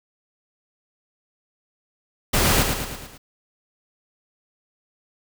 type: noise with echo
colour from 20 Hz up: pink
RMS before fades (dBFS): -19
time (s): 2.33-2.63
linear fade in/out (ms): 10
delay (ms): 110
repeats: 5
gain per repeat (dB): -5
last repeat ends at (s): 3.18
effects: none